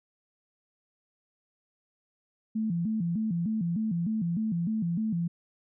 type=tone with vibrato; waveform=sine; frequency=193.1 Hz; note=G3; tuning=26 cents flat; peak=-26 dBFS; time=2.55-5.28 s; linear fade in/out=10 ms; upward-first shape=square; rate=3.3 Hz; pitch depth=220 cents each way; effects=none